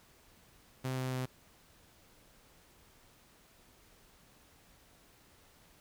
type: tone with pitch steps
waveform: sawtooth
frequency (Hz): 130 / 129.18 / 128.36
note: C3 / C3 / C3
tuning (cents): -11 / -22 / -33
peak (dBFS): -30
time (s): 0.84-1.26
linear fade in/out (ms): 10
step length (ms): 140
effects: pink hiss -63 dBFS RMS until 5.8 s